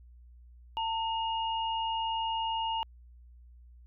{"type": "tone pair together", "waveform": "sine", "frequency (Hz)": [900, 2857], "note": ["A5", "F7"], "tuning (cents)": [39, 39], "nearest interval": "octave + minor sixth", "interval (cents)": 2000, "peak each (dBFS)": [-30, -36], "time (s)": [0.77, 2.83], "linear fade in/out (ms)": 0, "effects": ["added 60 Hz sine -51 dBFS peak until 3.86 s"]}